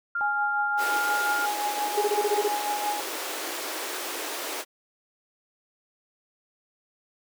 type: tone with pitch glide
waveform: sine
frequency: 1397 to 1408.3 Hz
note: F6 to F6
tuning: 0 to +14 cents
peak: -25 dBFS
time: 0.15-1.46 s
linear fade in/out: 5 ms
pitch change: +14 cents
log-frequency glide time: 0.63-1.28 s
type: tone with tremolo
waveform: sine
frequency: 830.6 Hz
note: G#5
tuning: in tune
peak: -24 dBFS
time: 0.21-3 s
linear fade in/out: 0 ms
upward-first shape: triangle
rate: 5.7 Hz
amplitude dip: 60%
type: high-pass noise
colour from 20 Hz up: pink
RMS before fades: -33 dBFS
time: 0.77-4.65 s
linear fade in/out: 50 ms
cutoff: 310 Hz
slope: 48 dB/octave
type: tone bursts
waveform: sine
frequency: 415.3 Hz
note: G#4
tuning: in tune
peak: -21 dBFS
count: 8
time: 1.97-2.484 s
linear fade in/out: 10 ms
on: 45 ms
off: 22 ms
effects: none